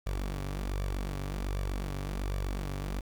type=tone with flanger; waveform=sawtooth; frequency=48 Hz; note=G1; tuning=36 cents flat; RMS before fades=-34 dBFS; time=0.06-3.01 s; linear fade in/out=10 ms; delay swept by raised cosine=1.7 to 7.4 ms; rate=1.3 Hz; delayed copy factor=+0.6; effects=9-bit